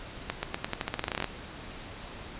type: accelerating click train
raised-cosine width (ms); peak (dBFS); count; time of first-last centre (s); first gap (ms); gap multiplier
0.3; -13; 17; 0.3-1.243; 130; 0.88
effects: pink hiss -43 dBFS RMS until 2.39 s + resampled to 8000 Hz